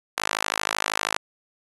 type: tone with high-pass filter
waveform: sawtooth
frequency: 52.8 Hz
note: G#1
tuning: 29 cents sharp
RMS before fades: -27 dBFS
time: 0.17-1.17 s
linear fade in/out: 5 ms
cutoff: 1100 Hz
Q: 0.93
effects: resampled to 24000 Hz